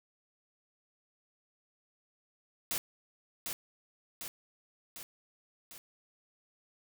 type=noise with echo; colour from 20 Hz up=white; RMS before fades=-34 dBFS; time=2.71-2.78 s; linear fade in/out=0 ms; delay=750 ms; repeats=4; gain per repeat=-4 dB; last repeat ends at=5.78 s; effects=none